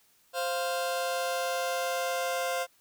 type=tone pair together; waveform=sawtooth; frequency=523.3 / 697.7 Hz; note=C5 / F5; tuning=0 / -2 cents; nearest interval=perfect fourth; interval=498 cents; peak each=-27 / -28 dBFS; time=0.33-2.67 s; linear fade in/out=50 ms; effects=white hiss -65 dBFS RMS until 2.8 s